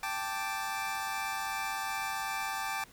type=chord; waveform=25% pulse; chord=G suspended second; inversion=none; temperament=equal; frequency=784 / 880 / 1174.7 Hz; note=G5 / A5 / D6; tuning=0 / 0 / 0 cents; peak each=-34 dBFS; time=0.03-2.84 s; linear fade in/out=2 ms; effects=pink hiss -57 dBFS RMS until 2.92 s